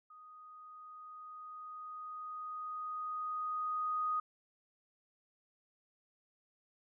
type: tone with level ramp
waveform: sine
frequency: 1244.5 Hz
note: D#6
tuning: in tune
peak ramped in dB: -53 to -31 dBFS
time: 0.1-4.2 s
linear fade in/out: 5 ms
effects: none